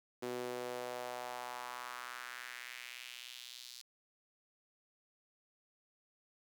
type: tone with high-pass filter sweep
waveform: sawtooth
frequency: 123.47 Hz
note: B2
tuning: in tune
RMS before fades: -45 dBFS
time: 0.22-3.82 s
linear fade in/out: 10 ms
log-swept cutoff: 340 to 4500 Hz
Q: 2.3
effects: 11-bit